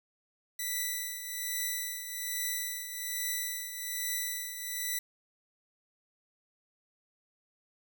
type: tone with tremolo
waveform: 5% pulse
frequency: 1975.5 Hz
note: B6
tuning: in tune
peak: -20 dBFS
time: 0.59-4.99 s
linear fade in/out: 5 ms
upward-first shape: triangle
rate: 1.2 Hz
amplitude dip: 65%
effects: none